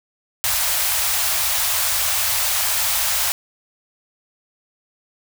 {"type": "band-stop noise", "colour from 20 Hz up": "white", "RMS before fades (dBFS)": -20, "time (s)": [0.44, 3.32], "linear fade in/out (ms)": 0, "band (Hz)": [110, 580], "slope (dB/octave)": 48, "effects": []}